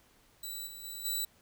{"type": "tone with level steps", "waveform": "10% pulse", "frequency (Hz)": 3951, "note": "B7", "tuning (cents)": 0, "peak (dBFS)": [-31, -37, -33, -24], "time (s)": [0.43, 1.25], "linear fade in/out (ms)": 5, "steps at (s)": [0.66, 0.83, 1.04], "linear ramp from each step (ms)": 20, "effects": ["pink hiss -65 dBFS RMS until 1.41 s"]}